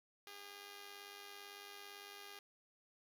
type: tone with amplitude modulation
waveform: 5% pulse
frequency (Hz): 405.4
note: G#4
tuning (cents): -42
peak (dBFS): -38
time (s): 0.27-2.39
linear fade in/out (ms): 2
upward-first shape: sine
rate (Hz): 97.9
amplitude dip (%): 55
effects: none